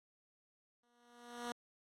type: tone with exponential growth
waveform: 10% pulse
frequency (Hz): 240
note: B3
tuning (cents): -49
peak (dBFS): -30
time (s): 0.83-1.52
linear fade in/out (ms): 2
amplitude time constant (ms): 150
effects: low-pass 10000 Hz 12 dB/octave + AAC 64 kbps